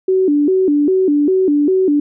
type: tone with vibrato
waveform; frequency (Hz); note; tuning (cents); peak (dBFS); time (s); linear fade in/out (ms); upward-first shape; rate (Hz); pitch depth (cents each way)
sine; 331.6; E4; +10; -10; 0.08-2; 5; square; 2.5; 220
effects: none